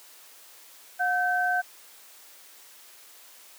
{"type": "tone pair together", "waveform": "sine", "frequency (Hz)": [722, 1541.8], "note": ["F#5", "G6"], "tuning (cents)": [-43, -29], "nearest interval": "octave + minor second", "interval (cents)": 1314, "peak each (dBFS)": -25, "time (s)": [0.99, 1.62], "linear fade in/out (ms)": 20, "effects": ["white hiss -51 dBFS RMS until 3.58 s", "high-pass 400 Hz 12 dB/octave"]}